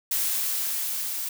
blue noise with level ramp, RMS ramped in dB -25 to -31 dBFS, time 0.11-1.29 s, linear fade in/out 5 ms, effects none

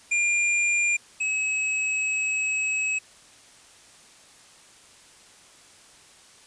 square tone pair in turn, 2400 / 2567 Hz, D7 / E7, +37 / -47 cents, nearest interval minor second, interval 116 cents, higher second, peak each -21 / -24 dBFS, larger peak first, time 0.11-0.97 / 1.2-2.99 s, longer second, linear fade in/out 10 ms, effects white hiss -52 dBFS RMS until 6.46 s + resampled to 22050 Hz

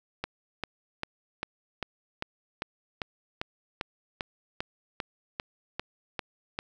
click train, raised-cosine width 0.3 ms, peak -15 dBFS, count 17, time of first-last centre 0.24-6.589 s, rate 2.52 Hz, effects none

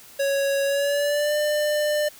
square tone with pitch glide, 554.4 to 597.6 Hz, C#5 to D5, 0 to +30 cents, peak -21 dBFS, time 0.19-2.09 s, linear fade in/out 10 ms, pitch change +130 cents, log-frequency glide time 0.64-1.35 s, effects white hiss -47 dBFS RMS until 2.19 s

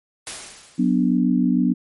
white noise with exponential decay, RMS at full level -29 dBFS, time 0.27-1.19 s, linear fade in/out 0 ms, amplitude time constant 200 ms
sine chord, B minor, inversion second, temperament equal, 185 / 246.9 / 293.7 Hz, F#3 / B3 / D4, 0 / 0 / 0 cents, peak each -20 / -18 / -22 dBFS, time 0.78-1.74 s, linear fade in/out 20 ms
effects MP3 48 kbps

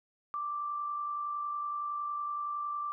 sine tone with amplitude modulation, 1174.7 Hz, D6, in tune, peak -31 dBFS, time 0.34-2.92 s, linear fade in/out 0 ms, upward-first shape sine, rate 50.8 Hz, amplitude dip 35%, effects none

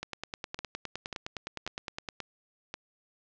two click trains, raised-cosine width 0.2 ms, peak -19 / -18 dBFS, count 5 / 21, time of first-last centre 0.59-2.741 / 0.03-2.088 s, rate 1.86 / 9.72 Hz, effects low-pass 6000 Hz 12 dB/octave

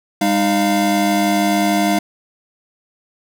square tone cluster, 201.5 / 308.1 / 696 Hz, G3 / D#4 / F5, +48 / -17 / -6 cents, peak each -19 dBFS, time 0.21-1.99 s, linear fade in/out 5 ms, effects none

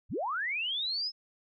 sine linear sweep, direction up, 32.7 to 5250 Hz, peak -30 dBFS, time 0.09-1.12 s, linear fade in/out 50 ms, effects none

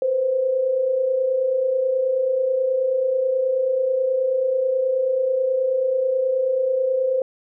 sine tone pair together, 492.7 / 522 Hz, B4 / C5, -4 / -4 cents, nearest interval minor second, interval 100 cents, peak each -27 / -18 dBFS, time 0.02-7.22 s, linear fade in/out 2 ms, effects none

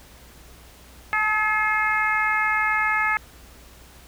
harmonic tone with a mistuned harmonic, 427.1 Hz, G#4, 48 cents sharp, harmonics 2 / 3 / 4 / 5 / 6, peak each -27 / -25 / -24 / -24 / -34 dBFS, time 1.13-3.17 s, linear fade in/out 0 ms, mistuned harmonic 2, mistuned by +27 cents, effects added 60 Hz sine -49 dBFS peak until 4.07 s + pink hiss -49 dBFS RMS until 4.07 s

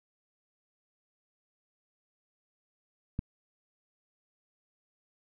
click, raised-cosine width 5 ms, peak -19 dBFS, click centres 3.191 s, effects none

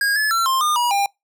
square tone with pitch steps, 1633 / 1719 / 1349 / 1054 / 1213 / 964 / 801 Hz, G#6 / A6 / E6 / C6 / D#6 / B5 / G5, -30 / -41 / +40 / +12 / -44 / -42 / +37 cents, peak -17 dBFS, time 0.01-1.06 s, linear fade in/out 2 ms, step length 150 ms, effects noise-tail reverb RT60 0.2 s tail -26 dB re dry

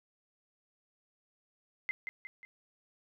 sine tone with echo, 2071 Hz, C7, 18 cents flat, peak -30 dBFS, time 1.89-1.91 s, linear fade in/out 0 ms, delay 180 ms, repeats 3, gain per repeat -6 dB, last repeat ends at 2.45 s, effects none

